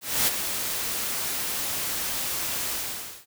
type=noise with ADSR envelope; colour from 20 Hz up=white; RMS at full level=-21 dBFS; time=0.01-3.26 s; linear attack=260 ms; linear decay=28 ms; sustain=-8 dB; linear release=540 ms; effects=none